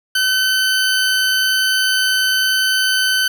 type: tone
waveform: 20% pulse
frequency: 1523 Hz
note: F#6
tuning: 50 cents sharp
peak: -9 dBFS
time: 0.15-3.28 s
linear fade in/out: 5 ms
effects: none